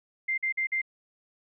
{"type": "tone bursts", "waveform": "sine", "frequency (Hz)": 2093, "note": "C7", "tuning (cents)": 0, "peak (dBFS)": -25, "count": 4, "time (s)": [0.28, 0.817], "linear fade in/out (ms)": 10, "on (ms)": 99, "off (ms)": 47, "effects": []}